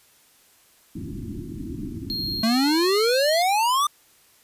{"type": "low-pass noise", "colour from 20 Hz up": "white", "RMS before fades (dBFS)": -33, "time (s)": [0.95, 2.42], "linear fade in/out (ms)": 5, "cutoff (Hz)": 350, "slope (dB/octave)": 96}
{"type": "tone", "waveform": "triangle", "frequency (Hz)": 4238, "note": "C8", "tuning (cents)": 21, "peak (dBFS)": -25, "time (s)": [2.1, 3.42], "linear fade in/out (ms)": 0}
{"type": "exponential sweep", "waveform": "square", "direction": "up", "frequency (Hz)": [217.5, 1212], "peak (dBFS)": -19, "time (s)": [2.43, 3.87], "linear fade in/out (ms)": 5}
{"effects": ["white hiss -57 dBFS RMS until 4.43 s", "resampled to 32000 Hz"]}